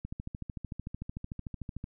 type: click train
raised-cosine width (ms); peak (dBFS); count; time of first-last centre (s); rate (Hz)
5; -25; 25; 0.05-1.841; 13.4
effects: none